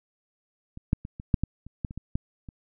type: clicks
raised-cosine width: 5 ms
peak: -27 / -9 / -24 / -25 / -7 / -13 / -30 / -16 / -26 / -22 / -14 / -28 dBFS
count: 12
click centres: 0.774 / 0.931 / 1.051 / 1.199 / 1.342 / 1.436 / 1.666 / 1.848 / 1.909 / 1.976 / 2.155 / 2.488 s
effects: none